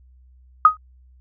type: tone with exponential decay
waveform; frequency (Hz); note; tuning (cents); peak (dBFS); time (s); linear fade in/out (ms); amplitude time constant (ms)
sine; 1253; D#6; +12; -3; 0.65-0.77; 2; 25
effects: added 63 Hz sine -48 dBFS peak until 1.2 s